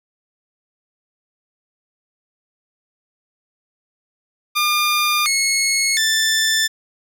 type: tone with pitch steps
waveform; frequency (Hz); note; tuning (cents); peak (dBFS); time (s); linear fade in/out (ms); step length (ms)
15% pulse; 1205 / 2180 / 1768; D6 / C#7 / A6; +44 / -29 / +8; -9; 4.55-6.68; 20; 710
effects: none